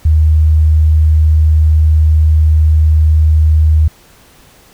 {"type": "tone", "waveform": "sine", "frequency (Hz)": 77.78, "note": "D#2", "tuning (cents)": 0, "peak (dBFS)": -5, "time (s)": [0.05, 3.88], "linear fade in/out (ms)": 5, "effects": ["pink hiss -44 dBFS RMS until 4.73 s"]}